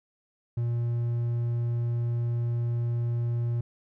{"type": "tone", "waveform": "triangle", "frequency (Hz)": 118.5, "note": "A#2", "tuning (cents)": 29, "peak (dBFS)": -23, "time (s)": [0.57, 3.61], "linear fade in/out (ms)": 5, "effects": []}